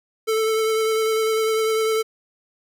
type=tone with vibrato; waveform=square; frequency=440.5 Hz; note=A4; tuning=2 cents sharp; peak=-19 dBFS; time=0.27-2.03 s; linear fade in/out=20 ms; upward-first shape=sine; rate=10 Hz; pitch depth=17 cents each way; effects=none